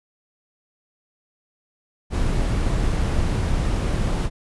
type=noise; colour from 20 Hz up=brown; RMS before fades=-21 dBFS; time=2.1-4.3 s; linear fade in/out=50 ms; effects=resampled to 24000 Hz